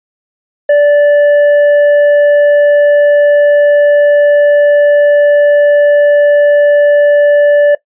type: tone with hard clipping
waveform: sine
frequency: 583 Hz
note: D5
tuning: 13 cents flat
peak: -5 dBFS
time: 0.69-7.75 s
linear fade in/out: 5 ms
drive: 5 dB
effects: noise-tail reverb RT60 0.1 s tail -19 dB re dry + resampled to 8000 Hz